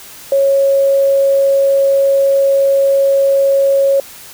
sine tone, 550 Hz, C#5, 14 cents flat, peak -8 dBFS, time 0.32-4 s, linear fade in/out 2 ms, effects white hiss -35 dBFS RMS until 4.33 s

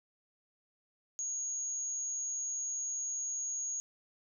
sine tone, 6645 Hz, G#8, in tune, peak -34 dBFS, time 1.19-3.8 s, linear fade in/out 0 ms, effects none

